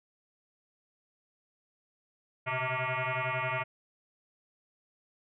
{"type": "tone with frequency modulation", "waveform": "sine", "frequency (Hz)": 637, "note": "D#5", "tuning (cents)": 41, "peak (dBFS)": -29, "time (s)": [2.46, 3.64], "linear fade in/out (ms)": 20, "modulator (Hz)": 257, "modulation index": 7.4, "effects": []}